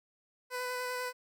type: tone with vibrato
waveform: 15% pulse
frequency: 500 Hz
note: B4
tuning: 21 cents sharp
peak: -28 dBFS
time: 0.5-1.13 s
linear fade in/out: 50 ms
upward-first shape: square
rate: 10 Hz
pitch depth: 10 cents each way
effects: none